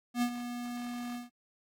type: tone with ADSR envelope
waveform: square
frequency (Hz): 242.1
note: B3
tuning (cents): -34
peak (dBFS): -26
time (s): 0.14-1.3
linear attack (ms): 82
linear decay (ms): 71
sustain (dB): -11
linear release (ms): 150
effects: AAC 64 kbps